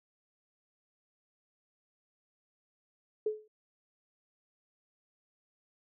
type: tone with exponential decay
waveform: sine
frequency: 428.9 Hz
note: A4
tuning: 44 cents flat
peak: -25 dBFS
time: 3.26-3.48 s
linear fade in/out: 5 ms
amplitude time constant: 46 ms
effects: none